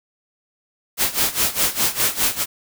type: noise with tremolo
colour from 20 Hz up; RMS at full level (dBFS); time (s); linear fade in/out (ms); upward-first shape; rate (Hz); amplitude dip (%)
white; -17; 0.97-2.46; 50; sine; 4.9; 85
effects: none